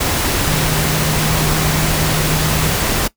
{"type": "tone in noise", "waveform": "sine", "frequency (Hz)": 154.6, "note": "D#3", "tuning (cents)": -11, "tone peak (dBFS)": -18, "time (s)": [0.47, 2.73], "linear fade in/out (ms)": 10, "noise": "pink", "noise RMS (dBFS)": -17, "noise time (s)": [0, 3.08], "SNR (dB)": -4, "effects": ["noise-tail reverb RT60 0.1 s tail -19 dB re dry"]}